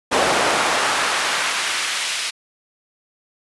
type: noise with high-pass filter sweep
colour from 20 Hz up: brown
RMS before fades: -20 dBFS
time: 0.11-2.31 s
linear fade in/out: 20 ms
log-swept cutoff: 550 to 2900 Hz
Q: 0.86
effects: resampled to 24000 Hz